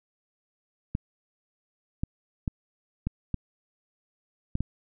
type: clicks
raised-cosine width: 5 ms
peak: -15 dBFS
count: 7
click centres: 0.951 / 2.035 / 2.478 / 3.07 / 3.343 / 4.554 / 4.606 s
effects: none